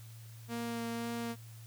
sawtooth tone with vibrato, 233.1 Hz, A#3, in tune, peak -32 dBFS, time 0.48-1.36 s, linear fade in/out 50 ms, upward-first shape sine, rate 1.9 Hz, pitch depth 10 cents each way, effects added 113 Hz sine -48 dBFS peak until 1.66 s + white hiss -59 dBFS RMS until 1.66 s

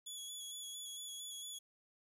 20% pulse tone with vibrato, 3389 Hz, G#7, 34 cents sharp, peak -39 dBFS, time 0.06-1.59 s, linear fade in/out 10 ms, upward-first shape square, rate 4.4 Hz, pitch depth 22 cents each way, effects 12-bit

